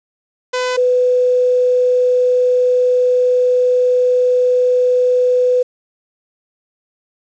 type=tone pair in turn; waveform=sawtooth / sine; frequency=503 / 498.9 Hz; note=B4 / B4; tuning=+32 / +17 cents; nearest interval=unison; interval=15 cents; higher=first; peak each=-12 / -10 dBFS; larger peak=second; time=0.53-0.77 / 0.77-5.63 s; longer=second; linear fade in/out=10 ms; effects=resampled to 16000 Hz + 7-bit